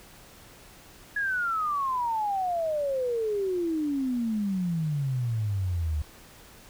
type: exponential sweep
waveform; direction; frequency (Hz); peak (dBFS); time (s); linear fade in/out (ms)
sine; down; 1690 to 73.42; -25; 1.16-6.02; 5
effects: pink hiss -51 dBFS RMS until 6.69 s